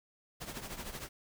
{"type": "noise with tremolo", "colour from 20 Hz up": "pink", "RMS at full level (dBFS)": -40, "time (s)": [0.4, 1.09], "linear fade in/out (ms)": 20, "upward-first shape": "triangle", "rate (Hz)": 13, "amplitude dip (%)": 75, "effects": []}